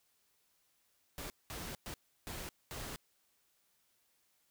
pink noise bursts at uneven times, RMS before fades -44 dBFS, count 5, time 1.18-1.3 / 1.5-1.75 / 1.86-1.94 / 2.27-2.49 / 2.71-2.96 s, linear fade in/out 0 ms, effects white hiss -75 dBFS RMS until 4.5 s

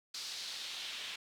pink noise with band-pass filter sweep, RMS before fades -43 dBFS, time 0.14-1.16 s, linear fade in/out 5 ms, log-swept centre 4800 to 3100 Hz, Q 2.3, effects none

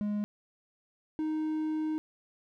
triangle tone pair in turn, 207.7 / 311.2 Hz, G#3 / D#4, 0 / 0 cents, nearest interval perfect fifth, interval 700 cents, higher second, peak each -27 dBFS, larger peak neither, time 0.01-0.24 / 1.19-1.98 s, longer second, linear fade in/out 0 ms, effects none

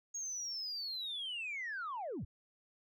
sine linear sweep, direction down, 6630 to 57.8 Hz, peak -37 dBFS, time 0.14-2.25 s, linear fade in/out 10 ms, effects tanh soft clip ceiling -35 dBFS

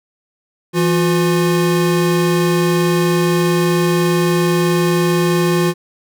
square tone pair together, 168 / 356.7 Hz, E3 / F4, +33 / +37 cents, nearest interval octave + minor second, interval 1304 cents, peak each -16 dBFS, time 0.73-5.74 s, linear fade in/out 50 ms, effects none

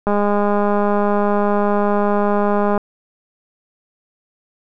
click train, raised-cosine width 1 ms, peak -5 dBFS, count 556, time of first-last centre 0.07-2.777 s, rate 205 Hz, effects none

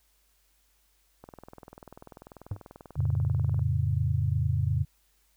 click train, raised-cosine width 1 ms, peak -31 dBFS, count 49, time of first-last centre 1.24-3.593 s, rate 20.4 Hz
triangle tone with exponential decay, 99.6 Hz, G2, 28 cents sharp, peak -24 dBFS, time 2.51-2.61 s, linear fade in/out 5 ms, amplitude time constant 20 ms
sine chord, F augmented, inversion none, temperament equal, 87.31 / 110 / 138.59 Hz, F2 / A2 / C#3, 0 / 0 / 0 cents, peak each -28 dBFS, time 2.96-4.85 s, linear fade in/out 20 ms
effects added 50 Hz sine -69 dBFS peak until 5.36 s + white hiss -69 dBFS RMS until 5.36 s

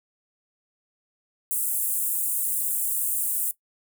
pink high-pass noise, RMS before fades -26 dBFS, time 1.51-3.51 s, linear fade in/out 0 ms, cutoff 8400 Hz, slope 48 dB/octave, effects noise-tail reverb RT60 0.1 s tail -18 dB re dry

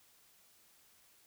silence, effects white hiss -66 dBFS RMS until 1.26 s

